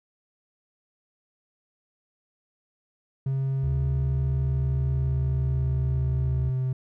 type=tone with pitch glide; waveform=triangle; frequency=134.5 to 129.39 Hz; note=C3 to C3; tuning=+48 to -19 cents; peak=-21 dBFS; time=3.26-6.73 s; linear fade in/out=5 ms; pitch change=-67 cents; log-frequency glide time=3.81-6.5 s
type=tone with vibrato; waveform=sine; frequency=73.42 Hz; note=D2; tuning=in tune; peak=-25 dBFS; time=3.63-6.5 s; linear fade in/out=10 ms; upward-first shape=sine; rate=10 Hz; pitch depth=9 cents each way
effects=tanh soft clip ceiling -16 dBFS